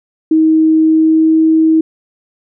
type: tone with pitch glide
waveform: sine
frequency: 316.9 to 319.3 Hz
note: D#4 to D#4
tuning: +32 to +45 cents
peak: -6 dBFS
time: 0.31-1.81 s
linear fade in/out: 5 ms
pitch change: +13 cents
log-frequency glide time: 0.81-1.39 s
effects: none